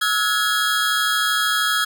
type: tone cluster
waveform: square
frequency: 1302 / 1435 / 1675 / 3288 Hz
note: E6 / F6 / G#6 / G#7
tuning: -22 / +47 / +14 / -18 cents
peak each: -24 dBFS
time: 0.01-1.85 s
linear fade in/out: 10 ms
effects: none